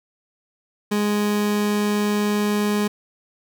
30% pulse tone, 207.7 Hz, G#3, in tune, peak -16 dBFS, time 0.91-2.88 s, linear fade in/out 10 ms, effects none

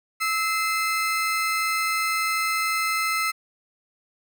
35% pulse tone pair together, 1303.4 / 2069 Hz, E6 / C7, -20 / -20 cents, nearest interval minor sixth, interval 800 cents, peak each -23 / -24 dBFS, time 0.2-3.32 s, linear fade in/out 20 ms, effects none

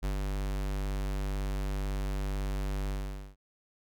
square tone with ADSR envelope, 49 Hz, G1, in tune, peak -29 dBFS, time 0.02-3.36 s, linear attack 27 ms, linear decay 99 ms, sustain -2 dB, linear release 470 ms, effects none

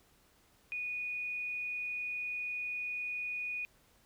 sine tone, 2467 Hz, D#7, 15 cents flat, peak -35 dBFS, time 0.72-3.65 s, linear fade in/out 0 ms, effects pink hiss -67 dBFS RMS until 4.05 s

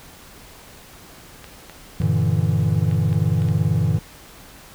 clicks, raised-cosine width 0.3 ms, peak -22 dBFS, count 7, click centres 1.443 / 1.697 / 2.018 / 2.913 / 3.129 / 3.42 / 3.487 s
triangle chord, E half-diminished seventh, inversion first, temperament equal with one note detuned, 96.09 / 116.54 / 146.83 / 164.81 Hz, G2 / Bb2 / D3 / E3, -34 / 0 / 0 / 0 cents, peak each -20 dBFS, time 2-3.99 s, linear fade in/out 5 ms
effects pink hiss -44 dBFS RMS until 4.74 s

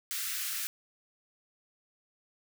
white high-pass noise, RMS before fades -35 dBFS, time 0.11-0.67 s, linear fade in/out 0 ms, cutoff 1300 Hz, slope 48 dB/octave, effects none

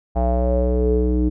square tone with low-pass filter sweep, 61.74 Hz, B1, in tune, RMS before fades -18 dBFS, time 0.15-1.3 s, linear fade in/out 20 ms, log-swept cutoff 740 to 330 Hz, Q 7.6, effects none

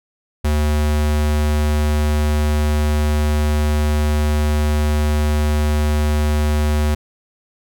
square tone, 75 Hz, D2, 37 cents sharp, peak -15 dBFS, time 0.44-6.95 s, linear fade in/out 10 ms, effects none

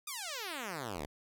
5% pulse exponential sweep, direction down, 1255 to 64.9 Hz, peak -27 dBFS, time 0.07-1.06 s, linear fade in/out 5 ms, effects none

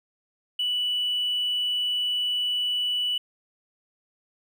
triangle tone with hard clipping, 2960 Hz, F#7, in tune, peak -23 dBFS, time 0.59-3.18 s, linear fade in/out 5 ms, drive 2 dB, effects none

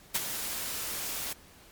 white noise with ADSR envelope, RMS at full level -26 dBFS, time 0.14-1.33 s, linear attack 14 ms, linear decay 34 ms, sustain -9 dB, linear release 4 ms, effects pink hiss -55 dBFS RMS until 1.71 s + MP3 96 kbps

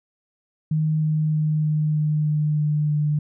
sine tone with pitch steps, 155.56 / 154.66 / 153.77 / 152.89 / 152.01 / 151.13 / 150.26 / 149.4 Hz, D#3 / D#3 / D#3 / D#3 / D#3 / D3 / D3 / D3, 0 / -10 / -20 / -30 / -40 / +50 / +40 / +30 cents, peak -18 dBFS, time 0.71-3.19 s, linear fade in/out 5 ms, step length 310 ms, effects none

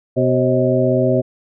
harmonic tone with a mistuned harmonic, 126.3 Hz, B2, 39 cents sharp, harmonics 1 / 2 / 3 / 4 / 5, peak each -19 / -19 / -19 / -19 / -19 dBFS, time 0.16-1.22 s, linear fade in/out 20 ms, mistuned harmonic 4, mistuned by +100 cents, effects none

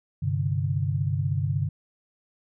sine chord, G suspended fourth, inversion none, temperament just, 98 / 130.67 / 147 Hz, G2 / C3 / D3, 0 / -2 / +2 cents, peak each -27 / -28 / -27 dBFS, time 0.22-1.69 s, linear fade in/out 10 ms, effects none

